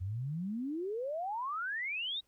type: exponential sweep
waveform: sine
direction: up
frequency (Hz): 87.4 to 3872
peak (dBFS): -34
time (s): 0-2.21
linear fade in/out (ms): 20
effects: pink hiss -75 dBFS RMS until 2.27 s